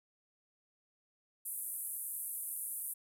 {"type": "band-pass noise", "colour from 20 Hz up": "white", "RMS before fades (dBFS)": -41, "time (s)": [1.45, 2.94], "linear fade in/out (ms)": 10, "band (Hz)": [9400, 13000], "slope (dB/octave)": 48, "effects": []}